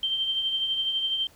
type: tone with tremolo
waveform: sine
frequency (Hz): 3136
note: G7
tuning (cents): 0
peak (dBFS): -22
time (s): 0.03-1.27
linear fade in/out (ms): 2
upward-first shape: triangle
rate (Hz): 12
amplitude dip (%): 50
effects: pink hiss -56 dBFS RMS until 1.35 s